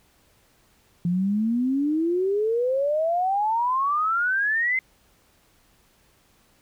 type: exponential sweep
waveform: sine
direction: up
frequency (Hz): 170 to 2093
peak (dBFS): -20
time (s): 1.05-4.79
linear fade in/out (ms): 2
effects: pink hiss -61 dBFS RMS until 6.61 s